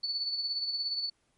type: tone with tremolo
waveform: sine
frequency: 4464 Hz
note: C#8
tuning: 11 cents sharp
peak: -28 dBFS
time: 0.03-1.1 s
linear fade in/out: 10 ms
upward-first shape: sine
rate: 17 Hz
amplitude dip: 50%
effects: pink hiss -73 dBFS RMS until 1.37 s + MP3 48 kbps